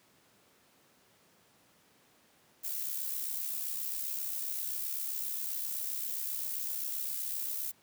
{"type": "noise with amplitude modulation", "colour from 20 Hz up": "violet", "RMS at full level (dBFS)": -34, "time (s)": [2.63, 7.72], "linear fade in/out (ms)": 20, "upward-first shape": "sine", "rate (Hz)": 67.6, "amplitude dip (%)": 50, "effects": ["pink hiss -65 dBFS RMS until 7.82 s", "high-pass 150 Hz 12 dB/octave"]}